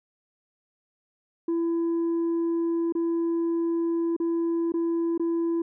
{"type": "tone with dropouts", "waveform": "sine", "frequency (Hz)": 335, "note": "E4", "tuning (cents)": 28, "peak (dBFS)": -20, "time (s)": [1.48, 5.62], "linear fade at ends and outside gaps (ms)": 5, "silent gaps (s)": [[2.924, 2.951], [4.165, 4.2], [4.721, 4.739], [5.178, 5.196]], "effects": ["tanh soft clip ceiling -22 dBFS"]}